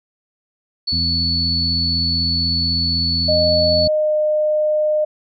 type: tone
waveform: sine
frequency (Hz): 4435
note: C#8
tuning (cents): 0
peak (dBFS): -17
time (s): 0.87-3.88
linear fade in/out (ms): 10
type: harmonic tone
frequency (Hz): 84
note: E2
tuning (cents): +33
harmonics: 1 / 2 / 3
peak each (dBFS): -23 / -26 / -28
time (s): 0.92-3.88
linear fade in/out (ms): 5
type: tone with pitch glide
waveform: sine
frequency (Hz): 616 to 609.6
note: D#5 to D#5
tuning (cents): -17 to -36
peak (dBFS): -14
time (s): 3.28-5.05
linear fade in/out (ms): 10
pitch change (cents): -19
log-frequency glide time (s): 3.86-4.16
effects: none